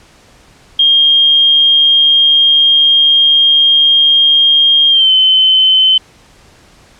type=tone with pitch glide; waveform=sine; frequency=3224 to 3061 Hz; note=G7 to G7; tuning=+48 to -42 cents; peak=-5 dBFS; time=0.79-5.98 s; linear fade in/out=5 ms; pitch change=-90 cents; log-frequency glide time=4.89-5.11 s; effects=pink hiss -44 dBFS RMS until 6.99 s + low-pass 8000 Hz 12 dB/octave